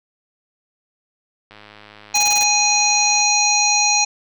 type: click train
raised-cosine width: 0.3 ms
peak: -25 dBFS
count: 180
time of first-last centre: 1.51-3.215 s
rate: 105 Hz
type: harmonic tone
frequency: 829 Hz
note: G#5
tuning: 3 cents flat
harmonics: 1 / 3 / 5 / 7 / 8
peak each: -20 / -20 / -20 / -20 / -20 dBFS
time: 2.14-4.05 s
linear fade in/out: 10 ms
type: noise bursts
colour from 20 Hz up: white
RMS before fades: -28 dBFS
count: 6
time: 2.15-2.435 s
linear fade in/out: 2 ms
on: 30 ms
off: 21 ms
effects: none